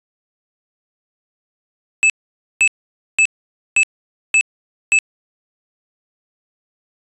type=tone bursts; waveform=square; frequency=2615 Hz; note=E7; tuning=15 cents flat; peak=-10 dBFS; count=6; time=2.03-4.988 s; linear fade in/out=0 ms; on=68 ms; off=510 ms; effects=resampled to 22050 Hz